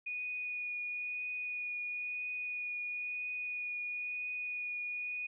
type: tone with vibrato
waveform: sine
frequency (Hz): 2464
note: D#7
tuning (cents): -17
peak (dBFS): -36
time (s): 0.06-5.27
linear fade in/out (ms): 10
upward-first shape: triangle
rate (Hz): 1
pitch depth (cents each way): 12
effects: none